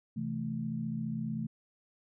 sine chord, A minor, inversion first, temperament equal, 130.81 / 164.81 / 220 Hz, C3 / E3 / A3, 0 / 0 / 0 cents, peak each -39 / -38 / -35 dBFS, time 0.16-1.47 s, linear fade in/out 10 ms, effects none

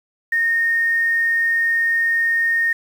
sine tone with quantisation, 1842 Hz, A#6, 21 cents flat, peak -15 dBFS, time 0.32-2.73 s, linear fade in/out 5 ms, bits 7, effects none

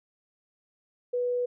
sine tone, 490.9 Hz, B4, 10 cents flat, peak -25 dBFS, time 1.13-1.46 s, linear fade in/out 10 ms, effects none

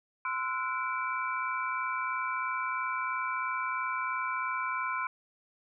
sine tone cluster, 1032 / 1329 / 1452 / 2318 Hz, C6 / E6 / F#6 / D7, -24 / +14 / -33 / -23 cents, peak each -33 / -37 / -37 / -37 dBFS, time 0.25-5.07 s, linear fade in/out 2 ms, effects none

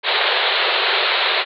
white band-pass noise, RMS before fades -18 dBFS, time 0.03-1.45 s, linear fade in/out 50 ms, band 370 to 4200 Hz, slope 96 dB/octave, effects none

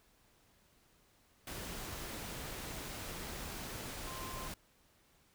sine tone in noise, 1046.5 Hz, C6, in tune, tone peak -47 dBFS, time 4.07-4.48 s, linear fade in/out 2 ms, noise pink, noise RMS -44 dBFS, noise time 1.47-4.54 s, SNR -6 dB, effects pink hiss -69 dBFS RMS until 5.34 s

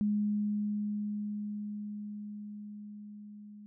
sine tone with level ramp, 208.2 Hz, G#3, 5 cents sharp, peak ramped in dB -26 to -47 dBFS, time 0.01-3.66 s, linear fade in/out 0 ms, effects none

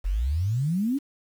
sine exponential sweep, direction up, 41.54 to 293.7 Hz, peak -22 dBFS, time 0.04-0.99 s, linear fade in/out 20 ms, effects 8-bit

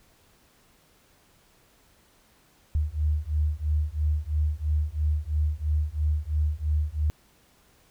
sine beating tone pair, 74.4 / 77.4 Hz, D2 / D#2, +23 / -9 cents, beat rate 3 Hz, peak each -26 dBFS, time 2.75-7.1 s, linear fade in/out 0 ms, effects pink hiss -61 dBFS RMS until 7.9 s

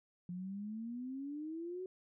sine exponential sweep, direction up, 174.61 to 377.5 Hz, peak -40 dBFS, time 0.29-1.86 s, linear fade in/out 2 ms, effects none

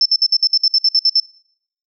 sine tone bursts, 5310 Hz, E8, 12 cents sharp, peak -9 dBFS, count 12, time 0.01-1.2 s, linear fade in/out 2 ms, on 46 ms, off 58 ms, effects noise-tail reverb RT60 0.7 s tail -25 dB re dry

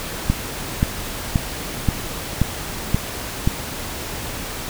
click train, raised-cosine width 5 ms, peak -3 dBFS, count 7, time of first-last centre 0.3-3.475 s, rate 1.89 Hz, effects pink hiss -29 dBFS RMS until 4.69 s

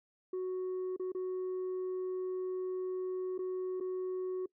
sine tone with dropouts, 370 Hz, F#4, in tune, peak -31 dBFS, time 0.33-4.46 s, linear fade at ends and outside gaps 5 ms, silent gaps 0.964-0.996 / 1.12-1.148 / 3.38-3.389 / 3.801-3.807 s, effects noise-tail reverb RT60 0.1 s tail -23 dB re dry + tanh soft clip ceiling -33 dBFS

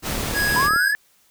pink noise, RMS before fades -26 dBFS, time 0.02-0.7 s, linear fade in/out 50 ms
click train, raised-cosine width 2 ms, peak -18 dBFS, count 26, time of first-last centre 0.1-0.761 s, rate 37.8 Hz
square tone, 1661.2 Hz, G#6, in tune, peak -20 dBFS, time 0.33-0.95 s, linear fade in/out 50 ms
sine linear sweep, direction up, 961 to 1760 Hz, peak -18 dBFS, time 0.56-0.95 s, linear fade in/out 0 ms
effects white hiss -59 dBFS RMS until 1.3 s

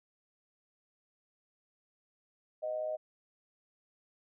sine tone with amplitude modulation, 622.3 Hz, D#5, in tune, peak -30 dBFS, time 2.62-2.97 s, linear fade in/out 20 ms, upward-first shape sine, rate 116 Hz, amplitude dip 60%, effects none

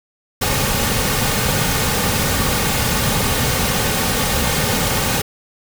pink noise with comb filter, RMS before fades -18 dBFS, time 0.41-5.22 s, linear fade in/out 10 ms, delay 3 ms, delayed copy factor -0.5, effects none

